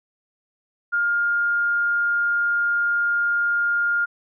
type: tone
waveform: sine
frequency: 1411 Hz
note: F6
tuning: 17 cents sharp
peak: -18 dBFS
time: 0.92-4.06 s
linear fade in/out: 20 ms
effects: none